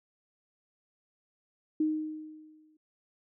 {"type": "tone with exponential decay", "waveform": "sine", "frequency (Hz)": 310, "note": "D#4", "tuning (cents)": -6, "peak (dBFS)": -23, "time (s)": [1.8, 2.77], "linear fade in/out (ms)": 5, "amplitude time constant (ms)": 210, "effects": []}